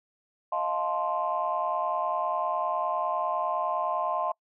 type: chord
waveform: sine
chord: F dominant seventh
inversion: third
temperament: just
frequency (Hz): 628.6 / 698.5 / 873.1 / 1047.7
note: Eb5 / F5 / A5 / C6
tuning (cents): +18 / 0 / -14 / +2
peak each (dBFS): -32 / -31 / -33 / -29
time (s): 0.52-4.32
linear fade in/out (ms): 5
effects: noise-tail reverb RT60 0.1 s tail -26 dB re dry + tanh soft clip ceiling -16 dBFS